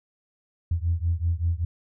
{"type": "beating tone pair", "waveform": "sine", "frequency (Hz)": [82.41, 87.61], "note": ["E2", "F2"], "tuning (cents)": [0, 6], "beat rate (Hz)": 5.2, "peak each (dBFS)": [-24, -25], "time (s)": [0.71, 1.65], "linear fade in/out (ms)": 5, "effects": ["tanh soft clip ceiling -14 dBFS"]}